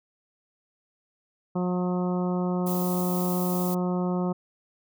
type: harmonic tone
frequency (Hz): 180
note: F#3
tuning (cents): -47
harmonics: 1 / 2 / 3 / 4 / 5 / 6 / 7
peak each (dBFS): -25 / -31 / -35 / -37 / -39 / -41 / -42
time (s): 1.55-4.33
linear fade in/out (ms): 10
type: noise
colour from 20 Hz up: violet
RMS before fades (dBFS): -35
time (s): 2.66-3.75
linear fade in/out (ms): 10
effects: none